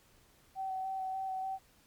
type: tone with vibrato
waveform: sine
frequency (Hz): 762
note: G5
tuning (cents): -49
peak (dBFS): -34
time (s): 0.55-1.59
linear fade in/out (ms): 50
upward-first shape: square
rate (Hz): 3.4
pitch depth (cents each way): 12
effects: pink hiss -65 dBFS RMS until 1.86 s + MP3 96 kbps